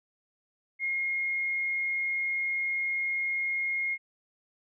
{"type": "tone", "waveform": "sine", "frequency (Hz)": 2145, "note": "C7", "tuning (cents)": 42, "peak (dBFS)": -27, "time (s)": [0.79, 3.98], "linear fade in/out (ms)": 50, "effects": []}